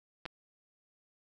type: clicks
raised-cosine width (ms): 0.3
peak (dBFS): -24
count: 2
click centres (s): 0.255 / 0.261
effects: none